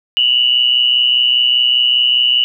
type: tone pair together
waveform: sine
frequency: 2831 / 2956 Hz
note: F7 / F#7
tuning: +23 / -2 cents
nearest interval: minor second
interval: 75 cents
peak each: -15 / -11 dBFS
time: 0.17-2.44 s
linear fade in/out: 0 ms
effects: none